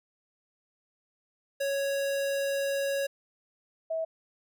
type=tone pair in turn; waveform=square / sine; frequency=554.4 / 647.4 Hz; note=C#5 / E5; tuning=0 / -31 cents; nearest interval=minor third; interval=269 cents; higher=second; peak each=-28 dBFS; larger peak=neither; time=1.6-3.07 / 3.9-4.05 s; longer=first; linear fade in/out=10 ms; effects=none